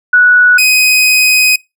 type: tone pair in turn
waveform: sine / sawtooth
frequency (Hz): 1472 / 2509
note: F#6 / D#7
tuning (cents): -9 / +14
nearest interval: major sixth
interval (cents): 923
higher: second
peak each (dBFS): -3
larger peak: neither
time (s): 0.13-0.58 / 0.58-1.56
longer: second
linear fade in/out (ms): 5
effects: noise-tail reverb RT60 0.2 s tail -22 dB re dry